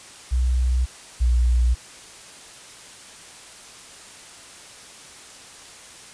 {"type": "tone pair in turn", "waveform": "sine", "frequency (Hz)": [62.7, 60.42], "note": ["B1", "B1"], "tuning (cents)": [27, -37], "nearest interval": "minor second", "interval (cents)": 64, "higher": "first", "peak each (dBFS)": [-17, -15], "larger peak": "second", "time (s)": [[0.31, 0.86], [1.2, 1.75]], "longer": "neither", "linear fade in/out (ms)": 20, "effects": ["white hiss -43 dBFS RMS until 6.13 s", "resampled to 22050 Hz"]}